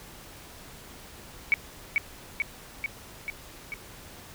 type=tone with echo; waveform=sine; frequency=2253 Hz; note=C#7; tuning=28 cents sharp; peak=-17 dBFS; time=1.52-1.54 s; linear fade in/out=0 ms; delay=440 ms; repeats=5; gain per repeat=-3 dB; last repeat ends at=3.74 s; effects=pink hiss -47 dBFS RMS until 4.34 s